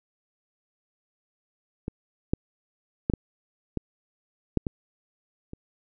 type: clicks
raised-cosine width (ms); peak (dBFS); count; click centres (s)
3; -17 / -9 / -10 / -10 / -14 / -8 / -15 / -25; 8; 1.881 / 2.335 / 3.099 / 3.137 / 3.773 / 4.573 / 4.668 / 5.534
effects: none